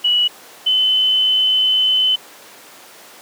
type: tone pair in turn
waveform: sine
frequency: 2936 / 3036 Hz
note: F#7 / F#7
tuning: -14 / +44 cents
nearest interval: minor second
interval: 58 cents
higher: second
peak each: -12 dBFS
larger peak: neither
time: 0.04-0.28 / 0.66-2.16 s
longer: second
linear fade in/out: 10 ms
effects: pink hiss -40 dBFS RMS until 3.21 s + high-pass 400 Hz 12 dB/octave